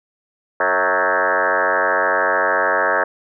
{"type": "tone with frequency modulation", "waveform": "sine", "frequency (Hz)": 1108.7, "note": "C#6", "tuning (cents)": 0, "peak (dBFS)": -14, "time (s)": [0.6, 3.04], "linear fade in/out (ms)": 5, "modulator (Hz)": 93.4, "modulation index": 6.9, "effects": []}